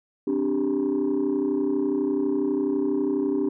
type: chord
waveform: sine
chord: C suspended second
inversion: none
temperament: equal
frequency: 261.6 / 293.7 / 392 Hz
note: C4 / D4 / G4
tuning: 0 / 0 / 0 cents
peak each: -26 / -23 / -24 dBFS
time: 0.27-3.49 s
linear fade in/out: 5 ms
effects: tanh soft clip ceiling -17 dBFS